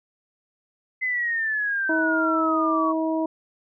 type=exponential sweep; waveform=sine; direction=down; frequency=2051 to 1108.7 Hz; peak=-22 dBFS; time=1.01-2.93 s; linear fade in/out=20 ms
type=harmonic tone; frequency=320.2 Hz; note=D#4; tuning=50 cents sharp; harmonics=1 / 2 / 3; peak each=-23 / -27 / -31 dBFS; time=1.89-3.26 s; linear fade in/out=5 ms
effects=none